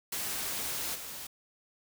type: noise with level steps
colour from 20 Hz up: white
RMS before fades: -35 / -42 dBFS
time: 0.12-1.27 s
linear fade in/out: 5 ms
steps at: 0.94 s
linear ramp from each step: 20 ms
effects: none